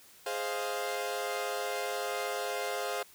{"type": "chord", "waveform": "sawtooth", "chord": "F minor seventh", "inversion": "first", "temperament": "equal", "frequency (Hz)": [415.3, 523.3, 622.3, 698.5], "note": ["Ab4", "C5", "Eb5", "F5"], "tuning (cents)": [0, 0, 0, 0], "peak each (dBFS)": [-34, -33, -39, -33], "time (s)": [0.26, 3.03], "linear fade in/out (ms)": 5, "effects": ["white hiss -57 dBFS RMS until 3.14 s"]}